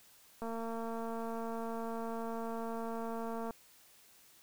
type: click train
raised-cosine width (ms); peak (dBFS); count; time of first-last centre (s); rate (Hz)
1; -28; 705; 0.42-3.508; 228
effects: white hiss -62 dBFS RMS until 4.42 s